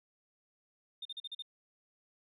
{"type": "tone bursts", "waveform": "sine", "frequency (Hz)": 3636, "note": "A#7", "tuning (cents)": -44, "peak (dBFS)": -38, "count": 6, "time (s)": [1.02, 1.423], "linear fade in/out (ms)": 5, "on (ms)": 33, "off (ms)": 41, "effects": ["tanh soft clip ceiling -36 dBFS"]}